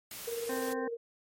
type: noise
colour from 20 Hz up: white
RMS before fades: -43 dBFS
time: 0.11-0.73 s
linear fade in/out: 2 ms
type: tone with tremolo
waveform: sine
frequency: 466.2 Hz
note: A#4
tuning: in tune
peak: -31 dBFS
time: 0.27-0.97 s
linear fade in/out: 10 ms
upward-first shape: triangle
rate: 20 Hz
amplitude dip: 65%
type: harmonic tone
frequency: 260.8 Hz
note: C4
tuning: 5 cents flat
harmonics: 1 / 2 / 3 / 4 / 6 / 7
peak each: -37 / -40 / -42 / -43 / -45 / -45 dBFS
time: 0.49-0.88 s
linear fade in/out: 5 ms
effects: MP3 64 kbps